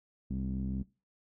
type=tone with low-pass filter; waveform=sawtooth; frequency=65.41 Hz; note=C2; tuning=in tune; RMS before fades=-35 dBFS; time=0.3-0.83 s; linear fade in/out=10 ms; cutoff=220 Hz; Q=5.3; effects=noise-tail reverb RT60 0.3 s tail -21 dB re dry